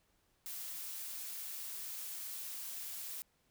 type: noise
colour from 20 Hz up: blue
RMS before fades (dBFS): -44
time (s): 0.46-3.22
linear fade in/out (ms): 0
effects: pink hiss -75 dBFS RMS until 3.5 s